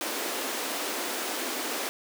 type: high-pass noise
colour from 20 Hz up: pink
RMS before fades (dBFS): -32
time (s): 0.01-1.89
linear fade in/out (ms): 0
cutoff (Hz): 250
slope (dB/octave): 48
effects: none